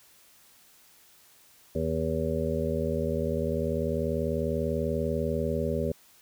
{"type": "harmonic tone", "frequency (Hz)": 80.2, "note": "E2", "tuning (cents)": -47, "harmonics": [1, 2, 3, 5, 6, 7], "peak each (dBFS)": [-33, -33, -33, -33, -33, -33], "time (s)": [1.75, 5.92], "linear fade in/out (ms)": 5, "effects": ["white hiss -58 dBFS RMS until 6.21 s"]}